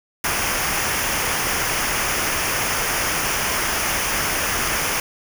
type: noise with comb filter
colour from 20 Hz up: pink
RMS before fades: -22 dBFS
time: 0.24-5 s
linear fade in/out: 2 ms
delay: 0.25 ms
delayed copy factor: -0.65
effects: none